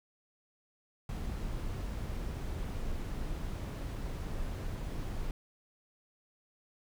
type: noise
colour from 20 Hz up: brown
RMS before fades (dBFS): -37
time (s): 1.09-5.31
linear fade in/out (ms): 2
effects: none